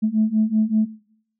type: beating tone pair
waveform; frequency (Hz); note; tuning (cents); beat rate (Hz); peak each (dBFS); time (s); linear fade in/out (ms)
sine; 214.5 / 219.7; A3 / A3; -44 / -2; 5.2; -19; 0.02-0.86; 20
effects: noise-tail reverb RT60 0.7 s tail -22 dB re dry + tanh soft clip ceiling -9 dBFS